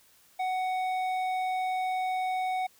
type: tone with hard clipping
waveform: triangle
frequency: 744 Hz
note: F#5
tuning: 9 cents sharp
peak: -29 dBFS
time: 0.39-2.67 s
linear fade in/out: 10 ms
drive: 12 dB
effects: white hiss -61 dBFS RMS until 2.79 s